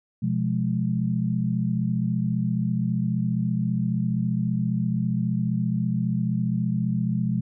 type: chord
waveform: sine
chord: F diminished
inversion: second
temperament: just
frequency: 125.72 / 174.61 / 209.5 Hz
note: Cb3 / F3 / Ab3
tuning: +31 / 0 / +15 cents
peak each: -26 dBFS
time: 0.22-7.41 s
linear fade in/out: 10 ms
effects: none